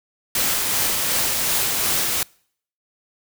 white noise with tremolo, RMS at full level -20 dBFS, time 0.35-2.23 s, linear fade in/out 2 ms, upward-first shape sine, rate 2.7 Hz, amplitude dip 25%, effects noise-tail reverb RT60 0.6 s tail -26 dB re dry

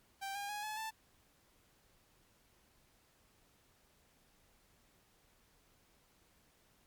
sawtooth tone with pitch steps, 784 / 807.4 / 831.6 / 856.4 / 882 Hz, G5 / G#5 / G#5 / A5 / A5, 0 / -49 / +2 / -47 / +4 cents, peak -36 dBFS, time 0.21-0.91 s, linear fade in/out 20 ms, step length 140 ms, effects pink hiss -70 dBFS RMS until 6.86 s + MP3 96 kbps

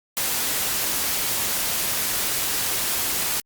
white noise, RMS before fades -24 dBFS, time 0.17-3.4 s, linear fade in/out 0 ms, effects Opus 48 kbps

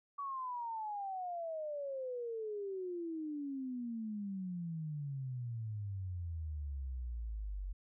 sine exponential sweep, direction down, 1142 to 45.58 Hz, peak -38 dBFS, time 0.18-7.73 s, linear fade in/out 10 ms, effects none

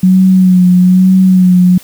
sine tone with vibrato, 184.1 Hz, F#3, 8 cents flat, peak -3 dBFS, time 0.03-1.78 s, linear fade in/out 5 ms, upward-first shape sine, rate 1.1 Hz, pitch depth 36 cents each way, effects white hiss -37 dBFS RMS until 1.83 s

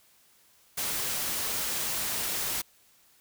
white noise, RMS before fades -31 dBFS, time 0.77-2.62 s, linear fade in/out 10 ms, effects white hiss -62 dBFS RMS until 3.2 s

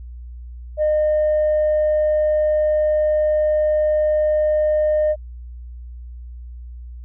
sine tone, 610 Hz, D#5, 34 cents flat, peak -13 dBFS, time 0.77-5.16 s, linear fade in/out 50 ms, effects tanh soft clip ceiling -12 dBFS + added 60 Hz sine -32 dBFS peak until 7.04 s

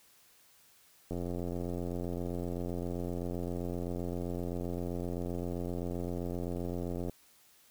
click train, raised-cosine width 2 ms, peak -24 dBFS, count 526, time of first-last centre 1.11-7.096 s, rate 87.7 Hz, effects white hiss -63 dBFS RMS until 7.7 s

